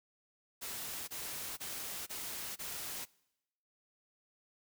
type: noise bursts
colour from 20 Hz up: white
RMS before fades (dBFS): -42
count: 5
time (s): 0.61-3.056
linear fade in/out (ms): 20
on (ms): 470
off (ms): 24
effects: noise-tail reverb RT60 0.9 s tail -24 dB re dry